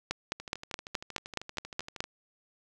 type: two click trains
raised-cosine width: 0.2 ms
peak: -24 / -13 dBFS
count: 22 / 10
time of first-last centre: 0.4-2.041 / 0.11-2.005 s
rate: 12.8 / 4.75 Hz
effects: none